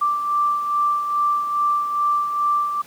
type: beating tone pair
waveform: sine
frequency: 1174.7 / 1177.1 Hz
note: D6 / D6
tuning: 0 / +4 cents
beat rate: 2.4 Hz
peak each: -18 / -27 dBFS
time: 0.01-2.82 s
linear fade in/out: 10 ms
effects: pink hiss -46 dBFS RMS until 2.86 s + high-pass 200 Hz 12 dB/octave